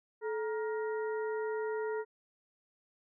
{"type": "harmonic tone with a mistuned harmonic", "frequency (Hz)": 470, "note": "A#4", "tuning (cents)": 14, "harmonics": [1, 2, 3, 4], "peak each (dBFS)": [-33, -42, -46, -48], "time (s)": [0.21, 2.05], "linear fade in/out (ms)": 50, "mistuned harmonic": 1, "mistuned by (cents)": -140, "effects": []}